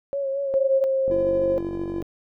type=tone with vibrato; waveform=sine; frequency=550 Hz; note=C#5; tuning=14 cents flat; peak=-23 dBFS; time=0.13-0.84 s; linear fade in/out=0 ms; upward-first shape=sine; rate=4.5 Hz; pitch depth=36 cents each way
type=tone with pitch glide; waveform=sine; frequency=535 to 531.6 Hz; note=C5 to C5; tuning=+38 to +27 cents; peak=-19 dBFS; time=0.54-1.58 s; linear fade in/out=0 ms; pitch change=-11 cents; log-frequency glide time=0.79-1.28 s
type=click train; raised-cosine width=2 ms; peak=-20 dBFS; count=46; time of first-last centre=1.08-2.025 s; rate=47.6 Hz
type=tone with tremolo; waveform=triangle; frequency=339.3 Hz; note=F4; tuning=50 cents flat; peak=-24 dBFS; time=1.11-2.02 s; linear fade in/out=0 ms; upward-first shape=sine; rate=13 Hz; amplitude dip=35%
effects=none